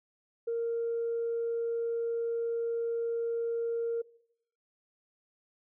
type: tone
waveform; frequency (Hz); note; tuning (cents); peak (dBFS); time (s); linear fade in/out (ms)
sine; 464.2; A#4; -7; -28; 0.47-4.02; 10
effects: noise-tail reverb RT60 0.7 s tail -21 dB re dry + tanh soft clip ceiling -25 dBFS